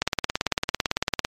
click train, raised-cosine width 0.2 ms, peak -4 dBFS, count 23, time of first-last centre 0.02-1.249 s, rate 17.9 Hz, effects MP3 64 kbps

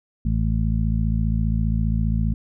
harmonic tone, 55 Hz, A1, in tune, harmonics 1 / 2 / 3 / 4, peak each -21 / -24 / -26 / -27 dBFS, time 0.25-2.34 s, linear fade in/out 5 ms, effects none

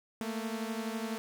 sawtooth beating tone pair, 220 / 232 Hz, A3 / A#3, 0 / -8 cents, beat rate 12 Hz, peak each -32 / -35 dBFS, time 0.21-1.18 s, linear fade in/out 0 ms, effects none

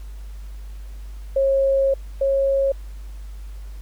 sine tone pair in turn, 543 / 546.1 Hz, C#5 / C#5, -36 / -26 cents, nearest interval unison, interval 10 cents, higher second, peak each -15 / -16 dBFS, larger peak first, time 1.36-1.94 / 2.21-2.72 s, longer first, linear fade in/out 5 ms, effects added 50 Hz sine -32 dBFS peak until 3.81 s + pink hiss -53 dBFS RMS until 3.81 s

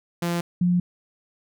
sawtooth / sine tone pair in turn, 172 / 177.35 Hz, F3 / F3, -26 / +27 cents, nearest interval minor second, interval 53 cents, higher second, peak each -19 / -17 dBFS, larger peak second, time 0.22-0.41 / 0.61-0.8 s, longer neither, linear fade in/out 5 ms, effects none

